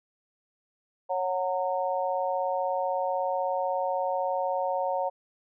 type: harmonic tone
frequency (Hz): 183.8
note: F#3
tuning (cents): -11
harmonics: 3 / 4 / 5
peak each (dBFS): -29 / -30 / -31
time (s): 1.09-5.1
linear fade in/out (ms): 20
effects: none